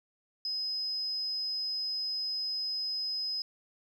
sine tone, 5060 Hz, D#8, 28 cents sharp, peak -31 dBFS, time 0.45-3.42 s, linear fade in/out 2 ms, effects 10-bit

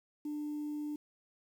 sine tone, 297.5 Hz, D4, 22 cents sharp, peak -34 dBFS, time 0.25-0.96 s, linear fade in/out 5 ms, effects tanh soft clip ceiling -33 dBFS + 10-bit

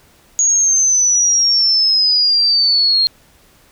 sine exponential sweep, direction down, 6700 to 4216 Hz, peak -10 dBFS, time 0.39-3.07 s, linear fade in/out 0 ms, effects pink hiss -50 dBFS RMS until 3.71 s

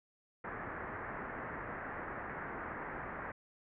white low-pass noise, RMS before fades -43 dBFS, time 0.44-3.32 s, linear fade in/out 5 ms, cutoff 1900 Hz, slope 48 dB/octave, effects none

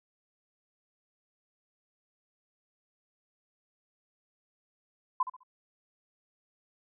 sine tone with echo, 1016 Hz, B5, 49 cents sharp, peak -23 dBFS, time 5.2-5.23 s, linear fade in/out 5 ms, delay 68 ms, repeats 3, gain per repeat -11 dB, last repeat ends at 5.434 s, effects none

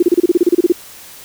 sine tone bursts, 349.2 Hz, F4, in tune, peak -6 dBFS, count 13, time 0-0.723 s, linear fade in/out 5 ms, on 27 ms, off 31 ms, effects white hiss -37 dBFS RMS until 1.24 s

